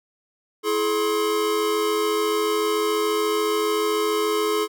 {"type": "tone cluster", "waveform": "square", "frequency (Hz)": [331.4, 425.4, 1061], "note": ["E4", "G#4", "C6"], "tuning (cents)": [9, 42, 24], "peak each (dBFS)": [-29, -22, -29], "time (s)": [0.63, 4.68], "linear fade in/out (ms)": 50, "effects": []}